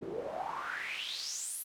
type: noise with band-pass filter sweep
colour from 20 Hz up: pink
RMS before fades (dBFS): -39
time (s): 0.01-1.64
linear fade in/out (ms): 20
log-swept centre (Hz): 310 to 12000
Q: 6
effects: none